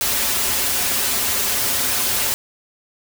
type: noise with comb filter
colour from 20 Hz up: white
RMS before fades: -20 dBFS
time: 0.01-2.34 s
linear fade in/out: 0 ms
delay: 6.3 ms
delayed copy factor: -0.95
effects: none